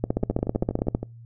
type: two click trains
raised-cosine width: 2 ms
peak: -16 / -9 dBFS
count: 11 / 15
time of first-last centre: 0.23-1.03 / 0.04-0.949 s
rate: 12.5 / 15.4 Hz
effects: noise-tail reverb RT60 0.3 s tail -26 dB re dry + added 116 Hz sine -42 dBFS peak until 1.25 s